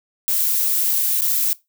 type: noise with dropouts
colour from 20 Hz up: violet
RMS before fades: -19 dBFS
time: 0.28-1.53 s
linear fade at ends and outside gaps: 0 ms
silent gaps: 1.209-1.219 s
effects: noise-tail reverb RT60 0.2 s tail -20 dB re dry